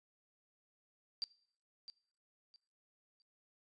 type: tone with echo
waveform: sine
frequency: 4699 Hz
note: D8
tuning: in tune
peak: -35 dBFS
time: 1.22-1.24 s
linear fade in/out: 0 ms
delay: 660 ms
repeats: 3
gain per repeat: -12 dB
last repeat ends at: 3.22 s
effects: noise-tail reverb RT60 0.6 s tail -22 dB re dry + resampled to 22050 Hz